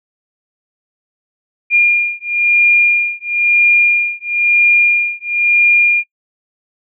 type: beating tone pair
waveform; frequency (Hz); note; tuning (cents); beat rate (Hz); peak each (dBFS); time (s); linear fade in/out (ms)
sine; 2411 / 2412; D7 / D7; +45 / +46; 1; -12; 1.7-6.04; 50
effects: noise-tail reverb RT60 0.1 s tail -24 dB re dry